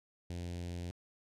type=tone with notch filter; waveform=sawtooth; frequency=87.31 Hz; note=F2; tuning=in tune; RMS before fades=-41 dBFS; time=0.3-0.91 s; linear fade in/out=0 ms; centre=1200 Hz; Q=0.69; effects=low-pass 9000 Hz 12 dB/octave